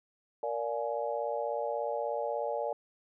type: chord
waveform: sine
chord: Bb dominant seventh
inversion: none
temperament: just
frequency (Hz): 466.2 / 582.7 / 699.2 / 839.1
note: Bb4 / D5 / F5 / Ab5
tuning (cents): 0 / -14 / +2 / +18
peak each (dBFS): -36 / -34 / -39 / -37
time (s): 0.43-2.73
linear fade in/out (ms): 2
effects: none